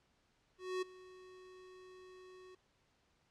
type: tone with ADSR envelope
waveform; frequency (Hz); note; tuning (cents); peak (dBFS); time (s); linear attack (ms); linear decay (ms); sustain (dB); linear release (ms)
square; 369.9; F#4; 0; -35; 0.58-2.55; 240; 12; -20; 5
effects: pink hiss -75 dBFS RMS until 3.3 s + low-pass 6000 Hz 12 dB/octave